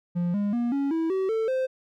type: tone with pitch steps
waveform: triangle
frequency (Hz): 174.61 / 204.1 / 238.5 / 278.8 / 325.8 / 380.8 / 445.1 / 520.2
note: F3 / G#3 / A#3 / C#4 / E4 / F#4 / A4 / C5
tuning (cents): 0 / -30 / +40 / +10 / -20 / +50 / +20 / -10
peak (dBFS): -21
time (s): 0.15-1.67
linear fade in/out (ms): 20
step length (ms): 190
effects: none